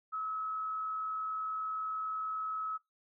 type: tone with frequency modulation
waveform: sine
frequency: 1288 Hz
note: E6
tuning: 41 cents flat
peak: -34 dBFS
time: 0.12-2.78 s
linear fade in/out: 20 ms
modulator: 90.6 Hz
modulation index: 0.23
effects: noise-tail reverb RT60 0.2 s tail -23 dB re dry